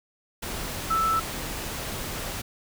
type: tone in noise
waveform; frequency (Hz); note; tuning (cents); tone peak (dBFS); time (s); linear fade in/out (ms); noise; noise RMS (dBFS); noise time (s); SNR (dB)
sine; 1318.5; E6; 0; -21; 0.9-1.2; 10; pink; -33; 0.42-2.42; +9
effects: none